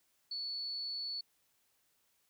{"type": "tone", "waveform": "sine", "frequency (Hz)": 4435, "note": "C#8", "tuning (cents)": 0, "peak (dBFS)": -37, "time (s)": [0.31, 1.21], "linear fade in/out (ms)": 5, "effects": ["white hiss -75 dBFS RMS until 2.29 s"]}